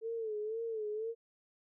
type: tone with vibrato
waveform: sine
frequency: 440 Hz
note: A4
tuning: in tune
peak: -35 dBFS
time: 0.01-1.15 s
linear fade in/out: 50 ms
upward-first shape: sine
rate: 2 Hz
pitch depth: 81 cents each way
effects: none